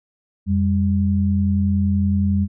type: tone pair together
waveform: sine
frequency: 88.38 / 199.1 Hz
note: F2 / G3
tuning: +21 / +27 cents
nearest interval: octave + major second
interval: 1406 cents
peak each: -18 dBFS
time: 0.46-2.48 s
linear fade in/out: 50 ms
effects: none